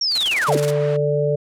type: linear sweep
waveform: sine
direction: down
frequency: 5650 to 196 Hz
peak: -17 dBFS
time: 0.01-0.57 s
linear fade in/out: 5 ms
type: noise with tremolo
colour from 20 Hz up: white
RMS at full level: -27 dBFS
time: 0.1-0.74 s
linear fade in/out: 50 ms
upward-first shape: square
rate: 19 Hz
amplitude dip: 75%
type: band-pass noise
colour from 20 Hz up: white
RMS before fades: -37 dBFS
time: 0.31-0.97 s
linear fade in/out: 10 ms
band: 450 to 1800 Hz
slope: 12 dB/octave
type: harmonic tone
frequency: 146.83 Hz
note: D3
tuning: in tune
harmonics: 1 / 3 / 4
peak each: -21 / -20 / -21 dBFS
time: 0.48-1.36 s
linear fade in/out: 10 ms
effects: low-pass 10000 Hz 12 dB/octave